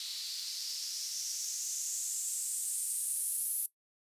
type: noise with band-pass filter sweep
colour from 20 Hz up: blue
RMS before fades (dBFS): -37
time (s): 0-3.66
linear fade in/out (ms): 2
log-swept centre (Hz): 4100 to 11000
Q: 4.1
effects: noise-tail reverb RT60 0.1 s tail -17 dB re dry + resampled to 32000 Hz